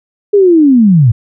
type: linear sweep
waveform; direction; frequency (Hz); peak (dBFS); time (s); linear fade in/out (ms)
sine; down; 418.4 to 103.83; -3; 0.33-1.12; 10
effects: none